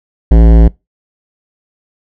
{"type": "tone with hard clipping", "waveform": "sine", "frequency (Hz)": 56, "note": "A1", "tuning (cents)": 31, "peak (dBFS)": -4, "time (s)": [0.31, 0.68], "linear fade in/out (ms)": 5, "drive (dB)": 17, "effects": ["noise-tail reverb RT60 0.2 s tail -22 dB re dry"]}